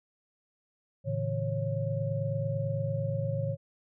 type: tone cluster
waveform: sine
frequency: 111.2 / 140 / 160.4 / 549 Hz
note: A2 / C#3 / E3 / C#5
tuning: +19 / +18 / -47 / -17 cents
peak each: -32 / -34 / -36 / -34 dBFS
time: 1.04-3.57 s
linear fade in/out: 50 ms
effects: none